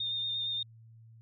sine tone with vibrato, 3648 Hz, A#7, 38 cents flat, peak -31 dBFS, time 0-0.63 s, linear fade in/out 5 ms, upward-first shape sine, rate 8.6 Hz, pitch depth 19 cents each way, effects added 113 Hz sine -52 dBFS peak until 1.21 s

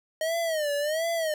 square tone with vibrato, 622.3 Hz, D#5, in tune, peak -26 dBFS, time 0.21-1.34 s, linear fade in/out 2 ms, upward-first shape sine, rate 1.4 Hz, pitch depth 140 cents each way, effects none

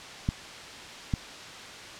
clicks, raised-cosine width 5 ms, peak -13 dBFS, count 2, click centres 0.289 / 1.138 s, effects white hiss -42 dBFS RMS until 1.99 s + low-pass 5000 Hz 12 dB/octave

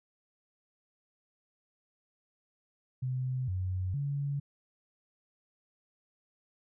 sine tone with pitch steps, 128.4 / 92.5 / 141.6 Hz, C3 / F#2 / C#3, -32 / 0 / +37 cents, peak -30 dBFS, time 3.02-4.4 s, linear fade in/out 10 ms, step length 460 ms, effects none

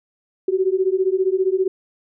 sine beating tone pair, 370 / 385 Hz, F#4 / G4, 0 / -31 cents, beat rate 15 Hz, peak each -19 dBFS, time 0.48-1.68 s, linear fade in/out 5 ms, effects none

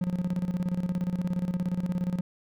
triangle tone with tremolo, 179.3 Hz, F3, 46 cents sharp, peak -22 dBFS, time 0.01-2.21 s, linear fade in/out 5 ms, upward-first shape square, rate 17 Hz, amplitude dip 70%, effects none

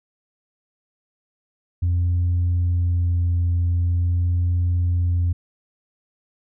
sine tone with vibrato, 87.31 Hz, F2, in tune, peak -15 dBFS, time 1.82-5.33 s, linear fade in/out 10 ms, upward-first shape sine, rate 0.45 Hz, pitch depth 11 cents each way, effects tanh soft clip ceiling -15 dBFS

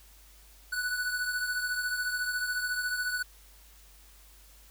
square beating tone pair, 1480 / 1494 Hz, F#6 / F#6, 0 / +16 cents, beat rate 14 Hz, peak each -31 / -38 dBFS, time 0.72-3.23 s, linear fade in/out 10 ms, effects added 50 Hz sine -55 dBFS peak until 4.7 s + white hiss -58 dBFS RMS until 4.7 s

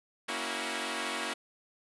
5% pulse chord, F# dominant seventh, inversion first, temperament equal with one note detuned, 233.1 / 277.2 / 325.5 / 370 Hz, A#3 / C#4 / E4 / F#4, 0 / 0 / -22 / 0 cents, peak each -27 / -28 / -26 / -28 dBFS, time 0.28-1.34 s, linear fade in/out 10 ms, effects resampled to 24000 Hz

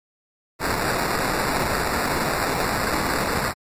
white noise with sample-and-hold, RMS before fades -23 dBFS, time 0.59-3.54 s, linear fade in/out 50 ms, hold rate 3150 Hz, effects MP3 64 kbps

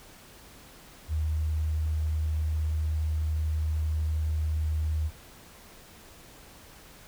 sine tone, 77.8 Hz, D#2, in tune, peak -25 dBFS, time 1.08-5.11 s, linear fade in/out 50 ms, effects pink hiss -51 dBFS RMS until 7.07 s

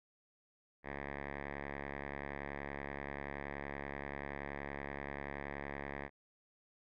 5% pulse tone with low-pass filter, 70.5 Hz, C#2, 30 cents sharp, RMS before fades -44 dBFS, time 0.83-6.1 s, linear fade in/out 50 ms, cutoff 1800 Hz, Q 3.7, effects none

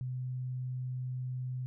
sine tone, 127.2 Hz, C3, 48 cents flat, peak -34 dBFS, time 0.01-1.66 s, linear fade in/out 0 ms, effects none

